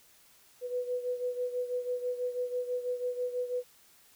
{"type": "beating tone pair", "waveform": "sine", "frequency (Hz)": [493.9, 500], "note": ["B4", "B4"], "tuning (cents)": [0, 21], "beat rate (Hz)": 6.1, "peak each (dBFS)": [-32, -37], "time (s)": [0.61, 3.64], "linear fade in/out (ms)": 50, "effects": ["white hiss -61 dBFS RMS until 4.15 s"]}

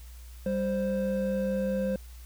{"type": "tone pair together", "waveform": "triangle", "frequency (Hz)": [196.02, 523.3], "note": ["G3", "C5"], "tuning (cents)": [0, 0], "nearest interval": "octave + perfect fourth", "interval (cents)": 1700, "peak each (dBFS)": -27, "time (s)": [0.46, 1.96], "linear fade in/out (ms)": 2, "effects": ["added 60 Hz sine -43 dBFS peak until 2.25 s", "white hiss -56 dBFS RMS until 2.25 s"]}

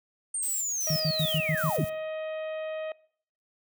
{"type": "linear sweep", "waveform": "sine", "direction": "down", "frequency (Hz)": [8870, 70.2], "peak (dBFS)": -28, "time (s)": [0.34, 1.85], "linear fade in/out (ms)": 5}
{"type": "noise with tremolo", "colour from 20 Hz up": "violet", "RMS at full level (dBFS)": -36, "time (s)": [0.42, 1.9], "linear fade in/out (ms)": 10, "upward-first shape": "square", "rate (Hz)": 2.6, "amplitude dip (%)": 60}
{"type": "harmonic tone", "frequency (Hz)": 628, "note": "D#5", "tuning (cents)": 16, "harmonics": [1, 2, 3, 4, 5, 6], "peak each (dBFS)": [-32, -47, -46, -48, -52, -60], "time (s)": [0.87, 2.92], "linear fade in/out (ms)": 2}
{"type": "tone bursts", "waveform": "sine", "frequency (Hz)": 156.2, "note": "D#3", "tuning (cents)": 7, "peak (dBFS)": -25, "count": 7, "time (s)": [0.9, 1.845], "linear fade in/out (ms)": 5, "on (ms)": 63, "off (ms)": 84}
{"effects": ["noise-tail reverb RT60 0.6 s tail -23 dB re dry"]}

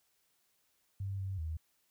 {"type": "tone with pitch steps", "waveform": "sine", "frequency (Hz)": [97.9, 96.1, 79.5], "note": ["G2", "G2", "D#2"], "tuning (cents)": [-2, -34, 38], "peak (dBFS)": -35, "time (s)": [1, 1.57], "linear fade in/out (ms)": 5, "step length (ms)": 190, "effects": ["white hiss -75 dBFS RMS until 1.9 s"]}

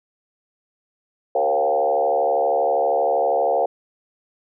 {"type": "tone with frequency modulation", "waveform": "sine", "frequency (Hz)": 621, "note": "D#5", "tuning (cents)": -3, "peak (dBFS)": -16, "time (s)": [1.35, 3.66], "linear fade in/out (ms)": 5, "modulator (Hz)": 72.6, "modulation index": 2.4, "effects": []}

